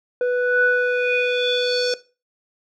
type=tone with low-pass filter sweep; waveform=square; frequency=493.9 Hz; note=B4; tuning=in tune; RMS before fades=-19 dBFS; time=0.21-1.94 s; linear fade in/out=2 ms; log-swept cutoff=990 to 5300 Hz; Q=5.8; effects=noise-tail reverb RT60 0.3 s tail -17 dB re dry